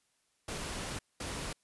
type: noise bursts at uneven times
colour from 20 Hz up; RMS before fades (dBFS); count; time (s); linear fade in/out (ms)
pink; -39; 2; 0.48-0.99 / 1.2-1.53; 5
effects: white hiss -75 dBFS RMS until 1.63 s + resampled to 24000 Hz